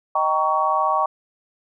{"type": "chord", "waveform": "sine", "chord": "Eb dominant seventh", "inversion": "none", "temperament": "just", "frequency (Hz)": [622.3, 777.8, 933.4, 1120.1], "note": ["Eb5", "G5", "Bb5", "Db6"], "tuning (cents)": [0, -14, 2, 18], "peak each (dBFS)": [-25, -23, -24, -20], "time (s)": [0.15, 1.06], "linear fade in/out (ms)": 5, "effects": []}